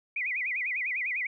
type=tone with vibrato; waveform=sine; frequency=2217 Hz; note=C#7; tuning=in tune; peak=-28 dBFS; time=0.16-1.27 s; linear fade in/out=5 ms; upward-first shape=sine; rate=10 Hz; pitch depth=220 cents each way; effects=none